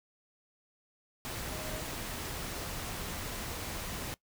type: tone in noise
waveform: sine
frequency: 622.3 Hz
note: D#5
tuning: in tune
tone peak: -45 dBFS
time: 1.52-1.81 s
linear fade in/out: 0 ms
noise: pink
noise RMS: -39 dBFS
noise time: 1.25-4.14 s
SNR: -9 dB
effects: noise-tail reverb RT60 0.1 s tail -20 dB re dry